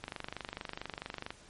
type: click train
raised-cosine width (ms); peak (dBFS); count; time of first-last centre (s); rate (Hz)
0.3; -22; 32; 0.04-1.305; 24.5
effects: pink hiss -57 dBFS RMS until 1.49 s + MP3 48 kbps